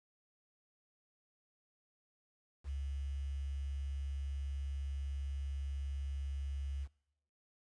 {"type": "tone with quantisation", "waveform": "sine", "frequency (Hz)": 69.3, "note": "C#2", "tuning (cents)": 0, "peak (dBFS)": -37, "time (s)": [2.64, 6.88], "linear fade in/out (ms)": 50, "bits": 10, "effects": ["noise-tail reverb RT60 0.8 s tail -21 dB re dry", "resampled to 22050 Hz"]}